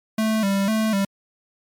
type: tone with vibrato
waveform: square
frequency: 207.7 Hz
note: G#3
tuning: in tune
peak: -19 dBFS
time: 0.18-1.05 s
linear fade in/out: 5 ms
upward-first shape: square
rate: 2 Hz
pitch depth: 93 cents each way
effects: MP3 96 kbps